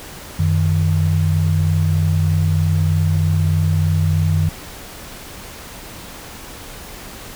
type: tone pair together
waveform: sine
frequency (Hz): 92.34 / 155.56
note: F#2 / D#3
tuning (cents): -3 / 0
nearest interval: major sixth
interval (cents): 903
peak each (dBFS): -15 / -17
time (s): 0.39-4.49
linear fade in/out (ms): 5
effects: pink hiss -35 dBFS RMS until 7.35 s